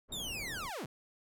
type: low-pass noise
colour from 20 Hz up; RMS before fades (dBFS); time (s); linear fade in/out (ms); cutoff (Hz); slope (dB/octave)
pink; -47; 0.08-0.71; 50; 810; 12
type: linear sweep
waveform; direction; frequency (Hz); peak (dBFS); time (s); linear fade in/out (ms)
sawtooth; down; 3740 to 91.8; -35; 0.12-0.86; 5
effects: none